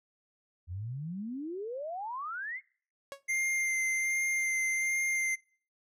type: exponential sweep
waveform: sine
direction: up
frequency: 82.41 to 2206 Hz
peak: -35 dBFS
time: 0.67-2.61 s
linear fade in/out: 50 ms
type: tone with exponential decay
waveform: sawtooth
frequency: 554.4 Hz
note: C#5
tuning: in tune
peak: -32 dBFS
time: 3.12-3.23 s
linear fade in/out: 0 ms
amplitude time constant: 22 ms
type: tone with vibrato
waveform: square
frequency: 2097 Hz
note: C7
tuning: 3 cents sharp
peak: -29 dBFS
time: 3.28-5.36 s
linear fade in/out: 20 ms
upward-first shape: sine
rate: 1.3 Hz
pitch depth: 14 cents each way
effects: noise-tail reverb RT60 0.5 s tail -25 dB re dry + low-pass 12000 Hz 12 dB/octave